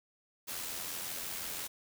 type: noise with amplitude modulation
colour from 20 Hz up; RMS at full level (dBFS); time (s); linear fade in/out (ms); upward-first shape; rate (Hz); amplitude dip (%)
white; -38; 0.47-1.68; 20; sine; 85.6; 40
effects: none